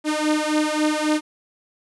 sawtooth beating tone pair, 303.2 / 306.9 Hz, D#4 / D#4, -45 / -24 cents, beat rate 3.7 Hz, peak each -18 dBFS, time 0.04-1.21 s, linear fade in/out 50 ms, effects resampled to 24000 Hz + 9-bit

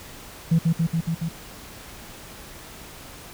sine tone with echo, 164.81 Hz, E3, in tune, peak -13 dBFS, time 0.51-0.59 s, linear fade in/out 10 ms, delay 140 ms, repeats 5, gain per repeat -2 dB, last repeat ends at 1.29 s, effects tanh soft clip ceiling -12 dBFS + pink hiss -42 dBFS RMS until 3.33 s

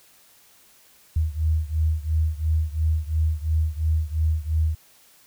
sine beating tone pair, 77.78 / 80.68 Hz, D#2 / E2, 0 / -37 cents, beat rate 2.9 Hz, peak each -22 / -24 dBFS, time 1.16-4.75 s, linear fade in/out 5 ms, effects white hiss -55 dBFS RMS until 5.26 s

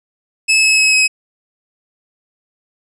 sawtooth tone with pitch steps, 2597 / 2581 / 2564 / 2548 Hz, E7 / E7 / E7 / D#7, -26 / -37 / -49 / +41 cents, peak -6 dBFS, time 0.48-1.08 s, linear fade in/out 20 ms, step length 150 ms, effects resampled to 24000 Hz

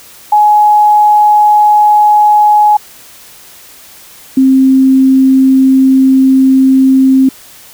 sine tone pair in turn, 840 / 264.6 Hz, G#5 / C4, +19 / +20 cents, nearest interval octave + minor sixth, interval 1999 cents, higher first, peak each -3 dBFS, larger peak neither, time 0.32-2.77 / 4.37-7.29 s, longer second, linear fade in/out 5 ms, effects white hiss -36 dBFS RMS until 7.73 s

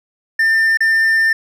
triangle tone with dropouts, 1796 Hz, A6, 35 cents sharp, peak -9 dBFS, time 0.39-1.33 s, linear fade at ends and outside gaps 5 ms, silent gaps 0.773-0.805 s, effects none

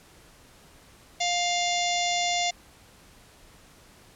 harmonic tone, 702 Hz, F5, 9 cents sharp, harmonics 1 / 3 / 4 / 5 / 6 / 7 / 8 / 9 / 10, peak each -27 / -31 / -35 / -31 / -37 / -38 / -36 / -39 / -35 dBFS, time 1.2-2.51 s, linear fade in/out 10 ms, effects pink hiss -54 dBFS RMS until 4.15 s + low-pass 12000 Hz 12 dB/octave

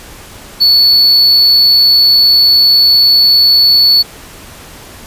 triangle tone, 4435 Hz, C#8, in tune, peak -3 dBFS, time 0.6-4.03 s, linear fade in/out 20 ms, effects pink hiss -33 dBFS RMS until 5.06 s + resampled to 32000 Hz

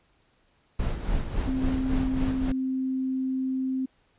brown noise with tremolo, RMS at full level -26 dBFS, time 0.79-2.52 s, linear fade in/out 5 ms, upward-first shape sine, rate 3.6 Hz, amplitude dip 55%
sine tone, 261.6 Hz, C4, in tune, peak -25 dBFS, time 1.47-3.86 s, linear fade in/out 10 ms
effects pink hiss -66 dBFS RMS until 4.18 s + resampled to 8000 Hz

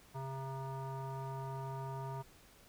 square tone with low-pass filter, 134.1 Hz, C3, 43 cents sharp, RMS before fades -42 dBFS, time 0.14-2.23 s, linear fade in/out 20 ms, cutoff 1000 Hz, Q 4.7, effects pink hiss -62 dBFS RMS until 2.68 s

